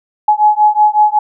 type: beating tone pair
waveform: sine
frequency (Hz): 843 / 848.4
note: G#5 / G#5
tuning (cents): +26 / +37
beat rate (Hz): 5.4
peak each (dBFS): -10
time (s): 0.28-1.19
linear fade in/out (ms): 5
effects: none